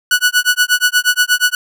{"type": "tone with tremolo", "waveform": "sawtooth", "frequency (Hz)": 1475, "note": "F#6", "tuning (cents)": -6, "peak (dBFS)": -4, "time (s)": [0.11, 1.55], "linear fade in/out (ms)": 2, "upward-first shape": "sine", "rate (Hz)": 8.4, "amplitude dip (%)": 100, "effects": []}